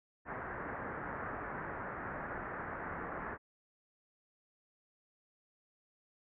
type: low-pass noise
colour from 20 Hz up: white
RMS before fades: -42 dBFS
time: 0.25-3.38 s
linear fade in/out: 50 ms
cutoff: 1800 Hz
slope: 48 dB/octave
effects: none